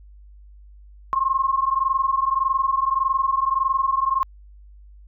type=tone pair together; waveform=sine; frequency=1061 / 1082.7 Hz; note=C6 / C#6; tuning=+24 / -41 cents; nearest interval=unison; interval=35 cents; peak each=-21 dBFS; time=1.13-4.23 s; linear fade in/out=0 ms; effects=added 50 Hz sine -43 dBFS peak until 5.07 s